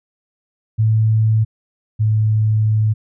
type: tone pair in turn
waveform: sine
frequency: 110 / 108.36 Hz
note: A2 / A2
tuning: 0 / -26 cents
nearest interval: unison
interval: 26 cents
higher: first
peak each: -11 / -12 dBFS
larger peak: first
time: 0.78-1.45 / 1.99-2.94 s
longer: second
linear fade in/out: 20 ms
effects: none